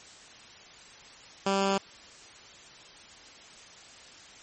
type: tone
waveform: 10% pulse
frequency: 195.6 Hz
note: G3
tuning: 4 cents flat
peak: -16 dBFS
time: 1.46-1.78 s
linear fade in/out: 5 ms
effects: white hiss -50 dBFS RMS until 4.42 s + MP3 32 kbps